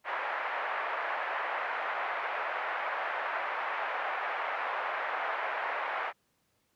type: band-pass noise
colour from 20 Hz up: pink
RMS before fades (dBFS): -34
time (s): 0.04-6.13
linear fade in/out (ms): 50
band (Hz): 650 to 2100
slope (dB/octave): 24
effects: pink hiss -74 dBFS RMS until 6.75 s + high-pass 80 Hz 12 dB/octave